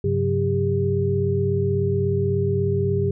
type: tone cluster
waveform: sine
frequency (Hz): 97.2 / 133.7 / 181 / 400.1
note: G2 / C3 / F#3 / G4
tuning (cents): -14 / +38 / -38 / +35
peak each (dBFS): -23 / -25 / -28 / -22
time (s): 0.04-3.11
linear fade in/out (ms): 5
effects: none